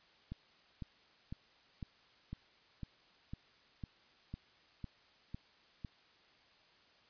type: click train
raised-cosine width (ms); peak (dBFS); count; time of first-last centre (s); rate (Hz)
5; -30; 12; 0.32-5.848; 1.99
effects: white hiss -66 dBFS RMS until 7.09 s + resampled to 11025 Hz